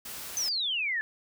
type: noise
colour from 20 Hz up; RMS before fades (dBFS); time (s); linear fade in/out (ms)
white; -40; 0.05-0.49; 5
type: exponential sweep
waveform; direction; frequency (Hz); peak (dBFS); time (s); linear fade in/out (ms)
sine; down; 6272 to 1710; -27; 0.37-1.01; 0
effects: none